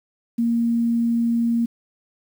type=tone; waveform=sine; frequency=233.1 Hz; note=A#3; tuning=in tune; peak=-17 dBFS; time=0.38-1.66 s; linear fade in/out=10 ms; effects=8-bit